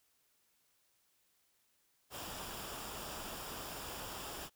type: noise with comb filter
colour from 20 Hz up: pink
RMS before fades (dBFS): -45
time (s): 2.1-4.5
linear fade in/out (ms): 50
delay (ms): 0.48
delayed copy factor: -0.5
effects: white hiss -75 dBFS RMS until 4.55 s